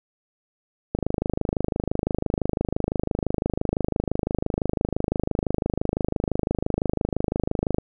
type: click train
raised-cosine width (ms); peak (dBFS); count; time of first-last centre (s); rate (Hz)
2; -9; 178; 0.95-7.784; 25.9
effects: none